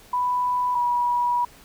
sine tone pair in turn, 990 / 969.6 Hz, B5 / B5, +4 / -32 cents, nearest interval unison, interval 36 cents, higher first, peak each -20 / -19 dBFS, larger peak second, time 0.13-0.75 / 0.75-1.45 s, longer second, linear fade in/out 5 ms, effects pink hiss -50 dBFS RMS until 1.64 s

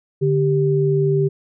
sine tone pair together, 146.28 / 392 Hz, D3 / G4, -7 / 0 cents, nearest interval octave + perfect fourth, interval 1707 cents, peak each -17 dBFS, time 0.21-1.29 s, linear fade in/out 20 ms, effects none

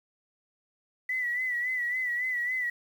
sine tone with vibrato, 1975.5 Hz, B6, in tune, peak -27 dBFS, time 1.09-2.7 s, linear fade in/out 5 ms, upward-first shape sine, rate 3.6 Hz, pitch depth 58 cents each way, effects 9-bit

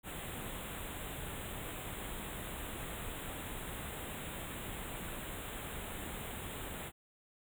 pink band-stop noise, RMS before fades -43 dBFS, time 0.03-6.92 s, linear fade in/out 50 ms, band 3800 to 7200 Hz, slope 96 dB/octave, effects none

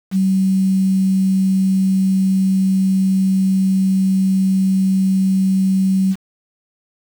sine tone with quantisation, 190.7 Hz, G3, 47 cents flat, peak -12 dBFS, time 0.11-6.16 s, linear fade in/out 50 ms, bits 6, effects none

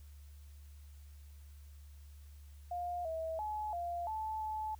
sine tone with pitch steps, 706 / 647 / 851 / 694 / 872 / 865 Hz, F5 / E5 / G#5 / F5 / A5 / A5, +19 / -32 / +42 / -11 / -16 / -30 cents, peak -36 dBFS, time 2.71-4.75 s, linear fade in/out 5 ms, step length 340 ms, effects added 72 Hz sine -51 dBFS peak until 4.79 s + white hiss -68 dBFS RMS until 4.79 s

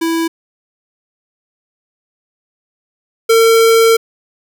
square tone pair in turn, 329.6 / 453.7 Hz, E4 / A#4, 0 / -47 cents, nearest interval tritone, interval 553 cents, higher second, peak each -14 / -7 dBFS, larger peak second, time 0.01-0.28 / 3.29-3.97 s, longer second, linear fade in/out 10 ms, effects none

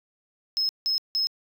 sine tone bursts, 5170 Hz, E8, 34 cents flat, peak -20 dBFS, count 3, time 0.57-1.27 s, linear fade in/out 0 ms, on 120 ms, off 170 ms, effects tanh soft clip ceiling -20 dBFS

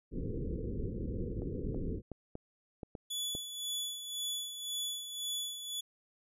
pink low-pass noise, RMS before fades -37 dBFS, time 0.11-2.02 s, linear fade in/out 50 ms, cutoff 500 Hz, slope 96 dB/octave
clicks, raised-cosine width 2 ms, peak -28 dBFS, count 7, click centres 1.42 / 1.746 / 2.117 / 2.354 / 2.832 / 2.952 / 3.351 s
sawtooth tone with tremolo, 3430 Hz, A7, 45 cents flat, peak -31 dBFS, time 3.1-5.81 s, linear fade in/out 10 ms, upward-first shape sine, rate 1.9 Hz, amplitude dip 60%
effects resampled to 32000 Hz

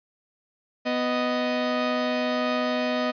sawtooth tone pair together, 248.5 / 622 Hz, B3 / D#5, +11 / -1 cents, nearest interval octave + major third, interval 1588 cents, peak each -22 dBFS, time 0.85-3.12 s, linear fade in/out 20 ms, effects resampled to 11025 Hz

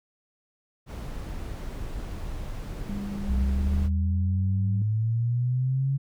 brown noise, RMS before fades -34 dBFS, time 0.86-3.9 s, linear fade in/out 50 ms
sine tone with pitch glide, 201.3 to 190.66 Hz, G3 to G3, +46 to -48 cents, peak -31 dBFS, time 2.89-4.82 s, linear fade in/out 2 ms, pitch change -94 cents, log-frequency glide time 3.04-4.56 s
sine linear sweep, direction up, 61.2 to 138.59 Hz, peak -22 dBFS, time 3.28-5.98 s, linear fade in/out 20 ms
effects none

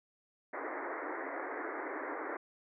pink band-pass noise, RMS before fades -40 dBFS, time 0.53-2.37 s, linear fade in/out 5 ms, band 280 to 2100 Hz, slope 96 dB/octave, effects none

